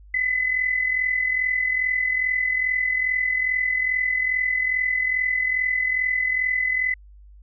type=tone with amplitude modulation; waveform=sine; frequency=2015 Hz; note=B6; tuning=34 cents sharp; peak=-17 dBFS; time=0.14-6.94 s; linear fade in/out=5 ms; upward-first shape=sine; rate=42.4 Hz; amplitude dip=60%; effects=added 50 Hz sine -44 dBFS peak until 7.42 s